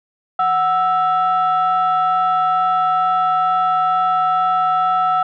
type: tone pair together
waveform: sine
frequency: 740 / 1317.8 Hz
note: F#5 / E6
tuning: 0 / -1 cents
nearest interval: minor seventh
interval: 999 cents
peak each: -15 dBFS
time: 0.39-5.23 s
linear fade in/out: 5 ms
effects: tanh soft clip ceiling -9 dBFS

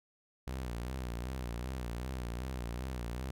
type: tone with vibrato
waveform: sawtooth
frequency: 61.74 Hz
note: B1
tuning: in tune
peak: -33 dBFS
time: 0.47-3.31 s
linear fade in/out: 5 ms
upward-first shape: sine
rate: 2.6 Hz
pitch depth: 110 cents each way
effects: none

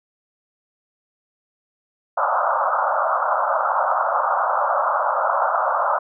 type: band-pass noise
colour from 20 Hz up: white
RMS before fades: -20 dBFS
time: 2.17-5.99 s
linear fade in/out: 10 ms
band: 550 to 1400 Hz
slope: 96 dB/octave
effects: none

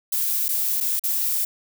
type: noise with dropouts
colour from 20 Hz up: violet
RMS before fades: -23 dBFS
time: 0.12-1.45 s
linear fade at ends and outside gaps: 5 ms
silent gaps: 0.483-0.488 / 0.804-0.808 / 0.995-1.037 s
effects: none

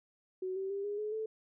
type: tone with pitch steps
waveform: sine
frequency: 372.7 / 385 / 397.6 / 410.7 / 424.2 / 438.1 Hz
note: F#4 / G4 / G4 / G#4 / G#4 / A4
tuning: +13 / -31 / +25 / -19 / +37 / -7 cents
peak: -34 dBFS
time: 0.42-1.26 s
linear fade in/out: 5 ms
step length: 140 ms
effects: none

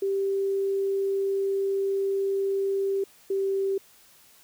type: tone pair in turn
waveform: sine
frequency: 392 / 389.8 Hz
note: G4 / G4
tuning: 0 / -10 cents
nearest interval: unison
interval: 10 cents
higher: first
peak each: -23 dBFS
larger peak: neither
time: 0.02-3.04 / 3.3-3.78 s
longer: first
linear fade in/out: 5 ms
effects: white hiss -56 dBFS RMS until 4.43 s

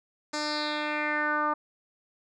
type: tone with low-pass filter sweep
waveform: 10% pulse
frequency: 300 Hz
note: D4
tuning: 37 cents sharp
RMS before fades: -29 dBFS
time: 0.33-1.54 s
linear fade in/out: 10 ms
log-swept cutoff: 6300 to 1100 Hz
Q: 3.9
effects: none

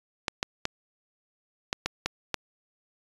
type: clicks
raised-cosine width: 0.2 ms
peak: -9 dBFS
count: 7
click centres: 0.282 / 0.429 / 0.654 / 1.729 / 1.86 / 2.06 / 2.343 s
effects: resampled to 24000 Hz

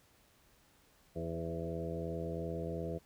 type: harmonic tone with a mistuned harmonic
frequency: 82.8 Hz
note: E2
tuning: 8 cents sharp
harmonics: 1 / 2 / 3 / 4 / 5 / 6 / 7 / 8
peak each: -44 / -41 / -51 / -45 / -44 / -43 / -52 / -46 dBFS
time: 1.15-2.99 s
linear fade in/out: 20 ms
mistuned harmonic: 6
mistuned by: +23 cents
effects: pink hiss -67 dBFS RMS until 3.05 s

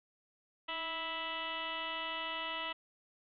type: tone with frequency modulation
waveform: sine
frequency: 1975.5 Hz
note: B6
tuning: in tune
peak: -36 dBFS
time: 0.68-2.73 s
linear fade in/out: 10 ms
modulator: 332 Hz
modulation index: 4
effects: none

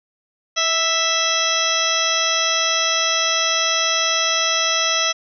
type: harmonic tone with a mistuned harmonic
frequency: 659.3 Hz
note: E5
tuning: in tune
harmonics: 1 / 2 / 3 / 4 / 5 / 6 / 8 / 9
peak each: -27 / -24 / -26 / -26 / -23 / -27 / -24 / -24 dBFS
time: 0.56-5.13 s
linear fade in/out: 20 ms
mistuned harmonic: 1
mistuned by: -27 cents
effects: none

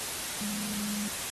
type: tone in noise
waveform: sine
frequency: 207.9 Hz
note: G#3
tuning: 2 cents sharp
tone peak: -34 dBFS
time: 0.41-1.08 s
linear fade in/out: 0 ms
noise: white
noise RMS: -35 dBFS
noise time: 0-1.3 s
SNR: -2 dB
effects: AAC 32 kbps

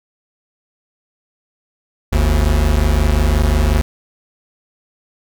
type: tone pair together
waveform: square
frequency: 49.69 / 75.3 Hz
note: G1 / D2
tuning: +24 / +44 cents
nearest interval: perfect fifth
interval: 720 cents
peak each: -15 dBFS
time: 2.12-3.82 s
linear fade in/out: 10 ms
effects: none

